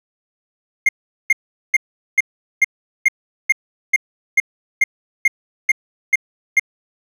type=tone bursts; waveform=triangle; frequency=2124 Hz; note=C7; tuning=25 cents sharp; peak=-7 dBFS; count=14; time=0.86-6.596 s; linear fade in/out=5 ms; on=29 ms; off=410 ms; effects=none